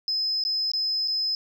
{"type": "tone with dropouts", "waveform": "sine", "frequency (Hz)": 5100, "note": "D#8", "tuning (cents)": 42, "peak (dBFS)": -22, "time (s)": [0.08, 1.35], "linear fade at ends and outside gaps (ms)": 1, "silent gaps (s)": [[0.438, 0.45], [0.717, 0.735], [1.076, 1.081]], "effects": ["tanh soft clip ceiling -19 dBFS"]}